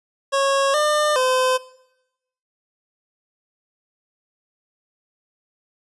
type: tone with pitch steps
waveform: 25% pulse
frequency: 549 / 601 / 513 Hz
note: C#5 / D5 / C5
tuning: -17 / +40 / -34 cents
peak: -13 dBFS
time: 0.32-1.58 s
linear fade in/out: 20 ms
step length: 420 ms
effects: noise-tail reverb RT60 0.9 s tail -20 dB re dry + resampled to 24000 Hz